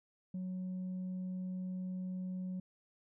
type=tone; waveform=sine; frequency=184.4 Hz; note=F#3; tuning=6 cents flat; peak=-35 dBFS; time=0.34-2.6 s; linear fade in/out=5 ms; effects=tanh soft clip ceiling -36 dBFS